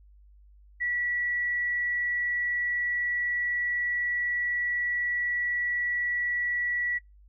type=tone; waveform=sine; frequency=1944 Hz; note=B6; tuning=28 cents flat; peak=-26 dBFS; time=0.8-6.99 s; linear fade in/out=20 ms; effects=noise-tail reverb RT60 0.2 s tail -25 dB re dry + added 50 Hz sine -52 dBFS peak until 7.28 s